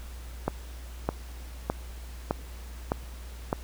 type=click train; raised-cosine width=1 ms; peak=-11 dBFS; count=6; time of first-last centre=0.48-3.529 s; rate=1.64 Hz; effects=added 60 Hz sine -39 dBFS peak until 3.63 s + pink hiss -50 dBFS RMS until 3.63 s

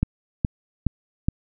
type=click train; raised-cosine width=5 ms; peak=-7 dBFS; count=4; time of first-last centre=0.03-1.285 s; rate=2.39 Hz; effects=none

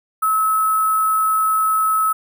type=tone with sample-and-hold; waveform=sine; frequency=1295 Hz; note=E6; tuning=31 cents flat; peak=-14 dBFS; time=0.22-2.13 s; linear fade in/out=10 ms; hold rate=11025 Hz; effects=none

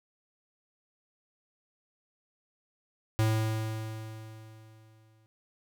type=tone with exponential decay; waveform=square; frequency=110 Hz; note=A2; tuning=in tune; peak=-23 dBFS; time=3.19-5.26 s; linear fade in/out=0 ms; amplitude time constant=450 ms; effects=none

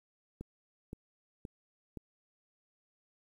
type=click train; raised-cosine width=3 ms; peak=-29 dBFS; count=4; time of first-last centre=0.41-1.972 s; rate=1.92 Hz; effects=10-bit

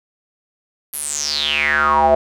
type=tone with band-pass filter sweep; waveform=square; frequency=73.42 Hz; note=D2; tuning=in tune; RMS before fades=-17 dBFS; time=0.93-2.15 s; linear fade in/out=5 ms; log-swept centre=12000 to 630 Hz; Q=9; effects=none

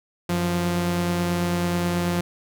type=tone pair together; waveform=sawtooth; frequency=91.91 / 174.61 Hz; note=F#2 / F3; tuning=-11 / 0 cents; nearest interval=major seventh; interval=1111 cents; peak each=-26 / -18 dBFS; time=0.29-2.21 s; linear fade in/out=5 ms; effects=none

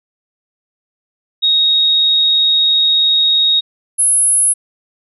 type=tone pair in turn; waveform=sine; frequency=3757 / 10599 Hz; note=A#7 / E9; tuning=+13 / +8 cents; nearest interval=octave + tritone; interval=1795 cents; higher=second; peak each=-9 dBFS; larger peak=neither; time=1.42-3.61 / 3.98-4.54 s; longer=first; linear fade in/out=20 ms; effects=none

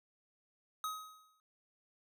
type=tone with exponential decay; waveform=square; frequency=1265 Hz; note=D#6; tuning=28 cents sharp; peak=-35 dBFS; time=0.84-1.4 s; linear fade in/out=1 ms; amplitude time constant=120 ms; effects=none

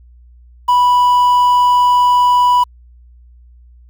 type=tone with quantisation; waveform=triangle; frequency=985 Hz; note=B5; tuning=5 cents flat; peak=-6 dBFS; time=0.68-2.64 s; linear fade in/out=10 ms; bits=6; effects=added 60 Hz sine -40 dBFS peak until 3.89 s

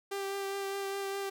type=tone with vibrato; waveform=sawtooth; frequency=394 Hz; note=G4; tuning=9 cents sharp; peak=-30 dBFS; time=0.11-1.3 s; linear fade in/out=10 ms; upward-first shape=triangle; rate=4.9 Hz; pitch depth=17 cents each way; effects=none

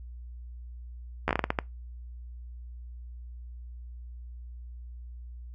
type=slowing click train; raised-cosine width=0.5 ms; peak=-10 dBFS; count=9; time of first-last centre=1.28-1.588 s; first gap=12 ms; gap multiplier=1.32; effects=noise-tail reverb RT60 0.2 s tail -23 dB re dry + added 60 Hz sine -40 dBFS peak until 5.54 s

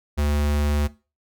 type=tone; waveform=square; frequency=73.42 Hz; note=D2; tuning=in tune; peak=-20 dBFS; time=0.17-0.88 s; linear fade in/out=20 ms; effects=noise-tail reverb RT60 0.3 s tail -18 dB re dry

